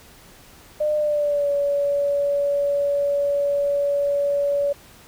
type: tone with pitch glide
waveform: sine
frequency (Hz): 603 to 569.2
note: D5 to C#5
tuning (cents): +46 to +46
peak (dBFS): -18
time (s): 0.8-4.73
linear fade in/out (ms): 10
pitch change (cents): -100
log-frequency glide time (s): 0.97-1.5
effects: pink hiss -48 dBFS RMS until 5.07 s